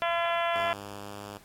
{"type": "harmonic tone", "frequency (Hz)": 339.8, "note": "F4", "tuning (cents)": -47, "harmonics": [2, 3, 4, 5, 6, 7, 8, 9, 10], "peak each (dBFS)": [-28, -32, -34, -36, -38, -39, -40, -41, -42], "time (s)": [0.02, 0.73], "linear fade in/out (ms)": 0}
{"type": "tone with pitch glide", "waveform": "5% pulse", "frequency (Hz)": [100.8, 102.09], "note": ["G2", "G#2"], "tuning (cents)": [49, -29], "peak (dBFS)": -28, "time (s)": [0.55, 1.38], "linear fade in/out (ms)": 5, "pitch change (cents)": 22, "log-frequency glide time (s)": [0.78, 1.24]}
{"effects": ["pink hiss -57 dBFS RMS until 1.44 s", "AAC 64 kbps"]}